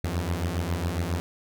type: beating tone pair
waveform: sawtooth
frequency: 82.41 / 89.71 Hz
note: E2 / F2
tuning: 0 / +47 cents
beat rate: 7.3 Hz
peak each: -25 dBFS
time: 0.04-1.2 s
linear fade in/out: 0 ms
effects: none